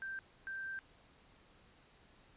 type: tone bursts at uneven times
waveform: sine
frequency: 1568 Hz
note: G6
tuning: in tune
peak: -40 dBFS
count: 2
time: 0.02-0.19 / 0.47-0.79 s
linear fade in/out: 0 ms
effects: pink hiss -65 dBFS RMS until 2.36 s + resampled to 8000 Hz